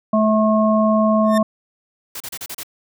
harmonic tone, 216.5 Hz, A3, 28 cents flat, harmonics 1 / 3 / 5, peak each -15 / -17 / -21 dBFS, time 0.13-1.43 s, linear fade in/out 5 ms
sawtooth tone with exponential growth, 1800 Hz, A6, 39 cents sharp, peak -19 dBFS, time 1.23-1.38 s, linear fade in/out 5 ms, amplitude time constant 32 ms
white noise bursts, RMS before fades -30 dBFS, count 6, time 2.15-2.633 s, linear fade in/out 5 ms, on 53 ms, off 33 ms
effects none

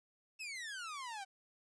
sawtooth exponential sweep, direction down, 2673 to 753 Hz, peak -39 dBFS, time 0.39-1.25 s, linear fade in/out 20 ms, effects resampled to 22050 Hz + 12-bit

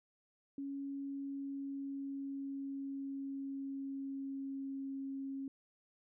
sine tone with pitch glide, 277.6 to 271.7 Hz, C#4 to C#4, +3 to -35 cents, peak -39 dBFS, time 0.58-5.48 s, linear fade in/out 2 ms, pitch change -38 cents, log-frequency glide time 0.82-4.96 s, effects none

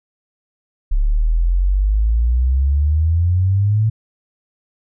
sine exponential sweep, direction up, 34.45 to 111.9 Hz, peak -12 dBFS, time 0.91-3.9 s, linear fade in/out 10 ms, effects none

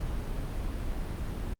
brown noise, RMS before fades -33 dBFS, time 0-1.54 s, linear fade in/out 10 ms, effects Opus 48 kbps

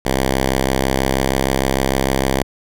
5% pulse tone with pitch glide, 66 to 66.61 Hz, C2 to C2, +16 to +32 cents, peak -4 dBFS, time 0.05-2.43 s, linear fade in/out 5 ms, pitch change +16 cents, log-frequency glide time 0.65-1.47 s, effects none

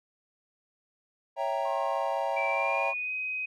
triangle chord, C# diminished seventh, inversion none, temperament equal, 554.4 / 659.3 / 784 / 932.3 Hz, C#5 / E5 / G5 / Bb5, 0 / 0 / 0 / 0 cents, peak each -31 dBFS, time 1.36-2.94 s, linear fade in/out 50 ms
sine tone with tremolo, 1072 Hz, C6, 42 cents sharp, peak -35 dBFS, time 1.65-2.94 s, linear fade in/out 5 ms, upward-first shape sine, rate 1.2 Hz, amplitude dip 75%
sine tone with pitch glide, 2335 to 2517 Hz, D7 to D#7, -11 to +19 cents, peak -30 dBFS, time 2.36-3.46 s, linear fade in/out 10 ms, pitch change +130 cents, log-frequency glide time 2.5-3.12 s
effects none

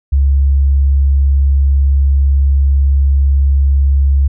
sine tone, 69 Hz, C#2, 7 cents flat, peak -7 dBFS, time 0.12-4.28 s, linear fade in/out 10 ms, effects none

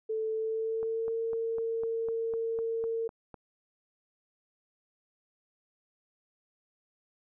sine tone with pitch glide, 440 to 455 Hz, A4 to A#4, 0 to -42 cents, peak -29 dBFS, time 0.09-3.08 s, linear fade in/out 10 ms, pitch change +58 cents, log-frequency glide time 0.32-1.17 s
click train, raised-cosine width 1 ms, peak -31 dBFS, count 11, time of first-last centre 0.83-3.343 s, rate 3.98 Hz
effects none

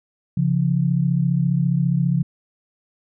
sine tone pair together, 137.3 / 172.09 Hz, C#3 / F3, -16 / -25 cents, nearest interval major third, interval 391 cents, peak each -19 dBFS, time 0.37-2.23 s, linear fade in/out 5 ms, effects none

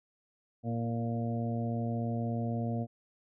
harmonic tone with a mistuned harmonic, 116.54 Hz, A#2, in tune, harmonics 1 / 2 / 3 / 4 / 5 / 6, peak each -33 / -34 / -47 / -43 / -43 / -42 dBFS, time 0.63-2.87 s, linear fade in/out 50 ms, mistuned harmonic 3, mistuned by -32 cents, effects none

